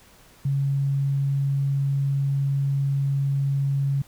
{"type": "tone", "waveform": "sine", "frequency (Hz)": 138.59, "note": "C#3", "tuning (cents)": 0, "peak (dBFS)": -20, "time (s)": [0.45, 4.02], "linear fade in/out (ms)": 5, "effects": ["pink hiss -53 dBFS RMS until 4.07 s"]}